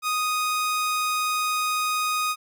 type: tone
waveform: sawtooth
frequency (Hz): 1244.5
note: D#6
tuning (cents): 0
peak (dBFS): -19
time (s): 0.02-2.36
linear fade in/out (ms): 50
effects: none